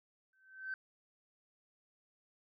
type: tone with exponential growth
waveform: sine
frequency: 1541 Hz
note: G6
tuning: 30 cents flat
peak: -34 dBFS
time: 0.33-0.74 s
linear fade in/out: 2 ms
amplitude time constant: 88 ms
effects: tanh soft clip ceiling -32 dBFS